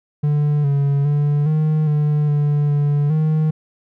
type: tone with pitch steps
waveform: triangle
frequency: 147.6 / 140.8 / 146.1 / 154.7 / 149.1 / 146.6 / 145.3 / 155.8 Hz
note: D3 / C#3 / D3 / D#3 / D3 / D3 / D3 / D#3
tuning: +9 / +27 / -9 / -10 / +27 / -3 / -18 / +3 cents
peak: -12 dBFS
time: 0.23-3.51 s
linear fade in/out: 10 ms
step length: 410 ms
effects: none